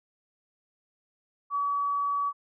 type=tone; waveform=sine; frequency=1139 Hz; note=C#6; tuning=47 cents sharp; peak=-25 dBFS; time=1.5-2.33 s; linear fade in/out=50 ms; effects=none